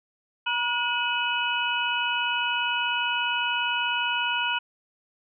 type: tone cluster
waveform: sine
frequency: 957 / 1447 / 2533 / 2958 Hz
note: A#5 / F#6 / D#7 / F#7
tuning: +45 / -39 / +30 / -1 cents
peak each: -29 dBFS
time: 0.46-4.59 s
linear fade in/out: 10 ms
effects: none